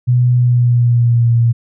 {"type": "tone with pitch glide", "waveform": "sine", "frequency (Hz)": [123.47, 117.28], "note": ["B2", "A#2"], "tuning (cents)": [0, 11], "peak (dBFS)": -8, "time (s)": [0.07, 1.53], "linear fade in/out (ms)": 20, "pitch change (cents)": -89, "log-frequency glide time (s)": [0.35, 1.32], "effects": []}